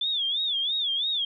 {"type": "tone with vibrato", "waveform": "sine", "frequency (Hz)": 3466, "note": "A7", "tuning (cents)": -27, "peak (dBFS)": -24, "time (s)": [0.01, 1.25], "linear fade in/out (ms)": 5, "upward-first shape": "sine", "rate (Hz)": 3, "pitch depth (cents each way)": 150, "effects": []}